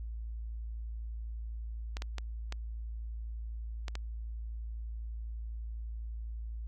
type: clicks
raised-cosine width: 0.2 ms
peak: -22 dBFS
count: 6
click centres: 1.969 / 2.021 / 2.183 / 2.524 / 3.882 / 3.954 s
effects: added 56 Hz sine -37 dBFS peak until 6.67 s